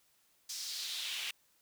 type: noise with high-pass filter sweep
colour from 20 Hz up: brown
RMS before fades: -40 dBFS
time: 0.49-1.31 s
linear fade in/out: 5 ms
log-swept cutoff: 5500 to 2700 Hz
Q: 2.7
effects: white hiss -71 dBFS RMS until 1.61 s